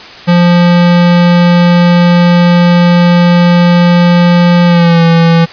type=tone with pitch glide; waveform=square; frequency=174.61 to 166.72 Hz; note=F3 to E3; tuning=0 to +20 cents; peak=-4 dBFS; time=0.27-5.46 s; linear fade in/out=20 ms; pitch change=-80 cents; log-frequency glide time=4.66-5.03 s; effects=white hiss -29 dBFS RMS until 5.52 s + resampled to 11025 Hz